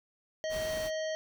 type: harmonic tone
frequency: 630 Hz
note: D#5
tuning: 21 cents sharp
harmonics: 1 / 3 / 5 / 7 / 9 / 10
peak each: -32 / -42 / -46 / -49 / -51 / -52 dBFS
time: 0.44-1.15 s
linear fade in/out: 0 ms
type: noise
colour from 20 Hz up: pink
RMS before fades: -42 dBFS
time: 0.49-0.91 s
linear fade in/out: 50 ms
effects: none

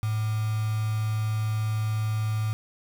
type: tone with quantisation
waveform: sine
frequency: 108.3 Hz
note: A2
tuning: 27 cents flat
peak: -24 dBFS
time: 0.03-2.53 s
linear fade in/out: 0 ms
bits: 6
effects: none

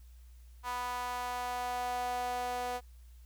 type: tone with high-pass filter sweep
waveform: sawtooth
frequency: 246.9 Hz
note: B3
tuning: in tune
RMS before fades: -36 dBFS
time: 0.63-2.81 s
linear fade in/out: 50 ms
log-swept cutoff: 970 to 630 Hz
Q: 4.3
effects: added 60 Hz sine -51 dBFS peak until 3.25 s + white hiss -69 dBFS RMS until 3.25 s

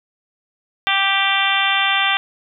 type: harmonic tone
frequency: 392 Hz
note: G4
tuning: in tune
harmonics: 2 / 3 / 4 / 5 / 6 / 7 / 8 / 9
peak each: -23 / -23 / -23 / -23 / -23 / -23 / -23 / -23 dBFS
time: 0.87-2.17 s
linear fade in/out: 0 ms
effects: none

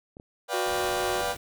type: clicks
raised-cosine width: 2 ms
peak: -32 dBFS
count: 2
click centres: 0.169 / 0.199 s
type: chord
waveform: 30% pulse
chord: G dominant seventh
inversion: first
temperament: just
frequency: 490 / 588 / 705.6 / 784 Hz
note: B4 / D5 / F5 / G5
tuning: -14 / +2 / +18 / 0 cents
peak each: -30 dBFS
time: 0.48-1.36 s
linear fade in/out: 50 ms
type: tone with tremolo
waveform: square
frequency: 366.8 Hz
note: F#4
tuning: 15 cents flat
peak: -31 dBFS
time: 0.53-1.22 s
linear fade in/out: 10 ms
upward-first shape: sine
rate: 4 Hz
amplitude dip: 25%
type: noise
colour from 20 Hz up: pink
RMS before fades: -41 dBFS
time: 0.66-1.37 s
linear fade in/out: 5 ms
effects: none

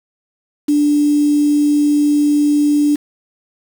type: tone with quantisation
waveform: sine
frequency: 293.7 Hz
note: D4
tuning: in tune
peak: -10 dBFS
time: 0.68-2.96 s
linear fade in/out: 10 ms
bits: 5
effects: none

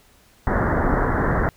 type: low-pass noise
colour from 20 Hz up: pink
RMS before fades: -20 dBFS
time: 0.47-1.49 s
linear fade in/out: 0 ms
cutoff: 1900 Hz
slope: 96 dB/octave
effects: pink hiss -55 dBFS RMS until 1.56 s

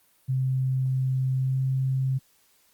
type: tone with pitch glide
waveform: sine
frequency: 130.81 to 132.18 Hz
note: C3 to C3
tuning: 0 to +18 cents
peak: -22 dBFS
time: 0.28-2.19 s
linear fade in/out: 20 ms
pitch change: +18 cents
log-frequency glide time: 1.37-1.6 s
effects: white hiss -63 dBFS RMS until 2.73 s + Opus 32 kbps

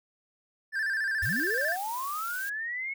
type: tone with vibrato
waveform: triangle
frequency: 1671 Hz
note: G#6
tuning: 10 cents sharp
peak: -25 dBFS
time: 0.72-1.77 s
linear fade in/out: 50 ms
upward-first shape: square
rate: 14 Hz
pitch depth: 84 cents each way
type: noise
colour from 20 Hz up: blue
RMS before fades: -41 dBFS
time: 1.22-2.5 s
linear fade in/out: 10 ms
type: linear sweep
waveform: sine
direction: up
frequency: 61.74 to 2207 Hz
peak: -31 dBFS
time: 1.22-2.94 s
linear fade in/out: 10 ms
effects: none

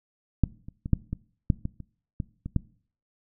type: clicks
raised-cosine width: 5 ms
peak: -7 / -27 / -20 / -7 / -17 / -8 / -17 / -27 / -17 / -21 / -11 dBFS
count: 11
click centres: 0.437 / 0.685 / 0.859 / 0.933 / 1.13 / 1.502 / 1.654 / 1.803 / 2.202 / 2.46 / 2.563 s
effects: noise-tail reverb RT60 0.5 s tail -21 dB re dry

